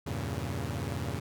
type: chord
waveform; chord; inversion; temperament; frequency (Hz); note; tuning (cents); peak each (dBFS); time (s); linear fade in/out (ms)
sawtooth; E diminished seventh; none; equal; 82.41 / 98 / 116.54 / 138.59; E2 / G2 / Bb2 / Db3; 0 / 0 / 0 / 0; -34; 0.06-1.2; 10
effects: none